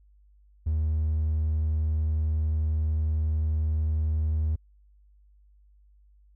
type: tone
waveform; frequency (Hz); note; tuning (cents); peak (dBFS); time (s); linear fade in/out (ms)
triangle; 77.78; D#2; 0; -20; 0.66-4.56; 10
effects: tanh soft clip ceiling -18 dBFS + added 50 Hz sine -55 dBFS peak until 6.35 s